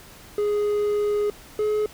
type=tone pair in turn; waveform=triangle; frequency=415.3 / 424.3 Hz; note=G#4 / G#4; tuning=0 / +37 cents; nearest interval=unison; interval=37 cents; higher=second; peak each=-18 dBFS; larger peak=neither; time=0.38-1.3 / 1.59-1.86 s; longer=first; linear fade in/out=2 ms; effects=pink hiss -46 dBFS RMS until 1.93 s